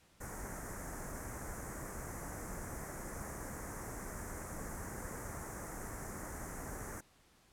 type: band-stop noise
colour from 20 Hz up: pink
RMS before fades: -44 dBFS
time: 0.2-7.01 s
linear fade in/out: 10 ms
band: 2000 to 6100 Hz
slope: 48 dB/octave
effects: pink hiss -67 dBFS RMS until 7.52 s + low-pass 12000 Hz 12 dB/octave